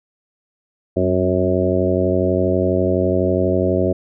harmonic tone with a mistuned harmonic, 92.1 Hz, F#2, 7 cents flat, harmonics 1 / 2 / 3 / 4 / 5 / 6 / 7, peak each -22 / -23 / -23 / -20 / -25 / -22 / -23 dBFS, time 0.96-3.93 s, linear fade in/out 10 ms, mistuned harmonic 2, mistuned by +46 cents, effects none

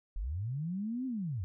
sine linear two-way sweep, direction up then down, 36.25 to 266.4 to 80.8 Hz, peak -33 dBFS, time 0.16-1.44 s, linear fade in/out 0 ms, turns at 1.06 s, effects none

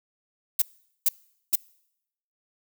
violet noise bursts, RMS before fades -20 dBFS, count 3, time 0.59-1.557 s, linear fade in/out 5 ms, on 29 ms, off 440 ms, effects noise-tail reverb RT60 0.8 s tail -25 dB re dry

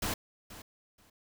pink noise with echo, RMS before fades -33 dBFS, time 0.02-0.14 s, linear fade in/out 5 ms, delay 480 ms, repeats 2, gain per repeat -15 dB, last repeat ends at 1.1 s, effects none

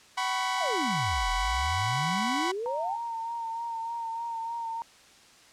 sawtooth chord, F# suspended fourth, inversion none, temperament equal with one note detuned, 753.8 / 987.8 / 1108.7 Hz, F#5 / B5 / C#6, +32 / 0 / 0 cents, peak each -28 / -26 / -30 dBFS, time 0.17-2.52 s, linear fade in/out 10 ms
sine exponential two-way sweep, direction down then up, 884 to 38.89 to 884 Hz, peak -30 dBFS, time 0.56-2.98 s, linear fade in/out 50 ms, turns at 1.3 s
sine tone with vibrato, 920 Hz, A#5, 23 cents flat, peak -31 dBFS, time 2.66-4.82 s, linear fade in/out 0 ms, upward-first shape sine, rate 3.3 Hz, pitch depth 29 cents each way
effects white hiss -55 dBFS RMS until 5.52 s + low-pass 7000 Hz 12 dB/octave

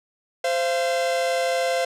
45% pulse tone pair together, 521.1 / 684 Hz, C5 / F5, -7 / -36 cents, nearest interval perfect fourth, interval 471 cents, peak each -23 / -24 dBFS, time 0.44-1.85 s, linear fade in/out 5 ms, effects low-pass 9000 Hz 12 dB/octave

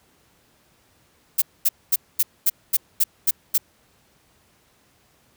violet noise bursts, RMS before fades -17 dBFS, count 9, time 1.38-3.58 s, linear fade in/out 10 ms, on 40 ms, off 230 ms, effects pink hiss -60 dBFS RMS until 5.36 s + high-pass 60 Hz 12 dB/octave

